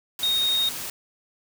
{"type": "tone in noise", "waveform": "sine", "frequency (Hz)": 3721, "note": "A#7", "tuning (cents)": -4, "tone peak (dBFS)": -20, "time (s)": [0.23, 0.69], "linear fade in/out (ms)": 2, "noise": "white", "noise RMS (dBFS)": -33, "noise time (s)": [0.19, 0.9], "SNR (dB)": 10, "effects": []}